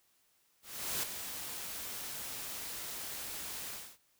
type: noise with ADSR envelope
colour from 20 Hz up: white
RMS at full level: -34 dBFS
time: 0.62-3.98 s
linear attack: 410 ms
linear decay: 8 ms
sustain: -8 dB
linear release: 290 ms
effects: white hiss -72 dBFS RMS until 4.19 s